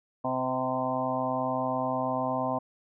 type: harmonic tone with a mistuned harmonic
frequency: 128.9 Hz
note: C3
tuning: 26 cents flat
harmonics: 1 / 2 / 4 / 5 / 6 / 7 / 8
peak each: -39 / -33 / -36 / -32 / -34 / -35 / -34 dBFS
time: 0.24-2.59 s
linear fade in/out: 10 ms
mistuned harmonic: 7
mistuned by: +16 cents
effects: none